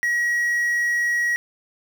triangle tone with quantisation, 1908 Hz, A#6, 40 cents sharp, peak -17 dBFS, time 0.03-1.36 s, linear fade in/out 0 ms, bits 7, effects none

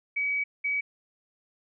sine tone bursts at uneven times, 2273 Hz, C#7, 43 cents sharp, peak -25 dBFS, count 2, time 0.16-0.44 / 0.64-0.81 s, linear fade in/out 10 ms, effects none

